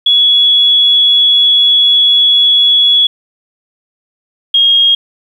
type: tone pair in turn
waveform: sine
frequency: 3374 / 3258 Hz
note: G#7 / G#7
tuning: +27 / -34 cents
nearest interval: minor second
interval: 61 cents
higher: first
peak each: -5 dBFS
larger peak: neither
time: 0.06-3.07 / 4.54-4.95 s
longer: first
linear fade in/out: 5 ms
effects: 7-bit

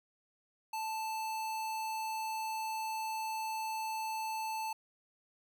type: tone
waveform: square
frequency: 880 Hz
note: A5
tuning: in tune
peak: -36 dBFS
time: 0.73-4.73 s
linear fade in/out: 5 ms
effects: none

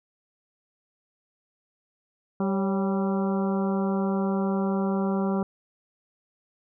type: harmonic tone with a mistuned harmonic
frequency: 195.1 Hz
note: G3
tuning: 8 cents flat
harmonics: 1 / 2 / 3 / 4 / 5 / 6 / 7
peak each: -24 / -30 / -34 / -36 / -38 / -40 / -41 dBFS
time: 2.4-5.43 s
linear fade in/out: 2 ms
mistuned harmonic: 3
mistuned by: -71 cents
effects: none

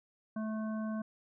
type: harmonic tone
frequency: 217.8 Hz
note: A3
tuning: 17 cents flat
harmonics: 1 / 3 / 5 / 7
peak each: -34 / -44 / -48 / -51 dBFS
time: 0.36-1.02 s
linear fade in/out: 5 ms
effects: none

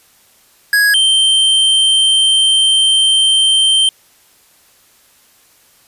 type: tone pair in turn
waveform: square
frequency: 1661.2 / 3130 Hz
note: G#6 / G7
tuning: 0 / -3 cents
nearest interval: major seventh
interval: 1097 cents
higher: second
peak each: -9 dBFS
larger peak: neither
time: 0.73-0.94 / 0.94-3.89 s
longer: second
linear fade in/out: 2 ms
effects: white hiss -50 dBFS RMS until 5.87 s + resampled to 32000 Hz

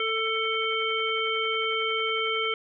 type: harmonic tone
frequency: 444.5 Hz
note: A4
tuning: 18 cents sharp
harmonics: 1 / 3 / 5 / 7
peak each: -30 / -30 / -30 / -30 dBFS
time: 0-2.54 s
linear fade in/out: 2 ms
effects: none

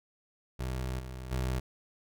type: tone with level steps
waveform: 25% pulse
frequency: 63.7 Hz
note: C2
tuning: 46 cents flat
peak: -29 / -36 / -26 dBFS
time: 0.59-1.6 s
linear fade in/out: 10 ms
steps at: 0.99 / 1.31 s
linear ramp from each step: 10 ms
effects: none

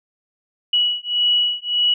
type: beating tone pair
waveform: sine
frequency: 2929 / 2930.7 Hz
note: F#7 / F#7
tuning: -18 / -17 cents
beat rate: 1.7 Hz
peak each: -19 dBFS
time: 0.73-1.94 s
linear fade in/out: 5 ms
effects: none

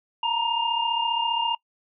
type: tone cluster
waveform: sine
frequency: 915 / 950 / 2812 Hz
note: A#5 / A#5 / F7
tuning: -32 / +33 / +11 cents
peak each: -26 dBFS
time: 0.23-1.55 s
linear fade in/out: 5 ms
effects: noise-tail reverb RT60 0.1 s tail -24 dB re dry

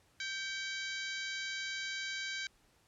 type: harmonic tone with a mistuned harmonic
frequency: 784 Hz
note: G5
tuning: in tune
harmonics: 2 / 3 / 4 / 5 / 6 / 7 / 8 / 9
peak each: -41 / -43 / -47 / -44 / -48 / -53 / -51 / -54 dBFS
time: 0.2-2.47 s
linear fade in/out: 2 ms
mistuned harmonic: 3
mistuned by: -57 cents
effects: pink hiss -69 dBFS RMS until 2.87 s + low-pass 11000 Hz 12 dB/octave

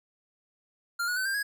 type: tone with pitch steps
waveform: square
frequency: 1396.9 / 1457.9 / 1521.6 / 1588 / 1657.4 Hz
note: F6 / F#6 / F#6 / G6 / G#6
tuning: 0 / -26 / +48 / +22 / -4 cents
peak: -28 dBFS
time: 0.99-1.43 s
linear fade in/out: 10 ms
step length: 88 ms
effects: none

